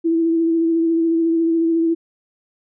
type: tone with vibrato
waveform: sine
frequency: 330 Hz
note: E4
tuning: 2 cents sharp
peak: -14 dBFS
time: 0.04-1.95 s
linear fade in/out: 20 ms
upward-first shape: sine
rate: 14 Hz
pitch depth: 22 cents each way
effects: none